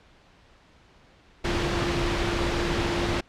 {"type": "tone in noise", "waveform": "sine", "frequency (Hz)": 345.3, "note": "F4", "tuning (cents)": -20, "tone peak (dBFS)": -29, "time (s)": [1.44, 3.21], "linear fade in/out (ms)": 10, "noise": "pink", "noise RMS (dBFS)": -26, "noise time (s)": [1.44, 3.21], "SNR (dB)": -6, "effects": ["pink hiss -56 dBFS RMS until 3.28 s", "low-pass 4000 Hz 12 dB/octave"]}